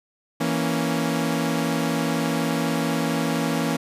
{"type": "chord", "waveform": "sawtooth", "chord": "A# diminished", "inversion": "second", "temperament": "equal", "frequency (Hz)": [164.81, 233.1, 277.2], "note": ["E3", "A#3", "C#4"], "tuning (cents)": [0, 0, 0], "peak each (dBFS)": -22, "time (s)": [0.4, 3.77], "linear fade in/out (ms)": 10, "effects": ["resampled to 32000 Hz"]}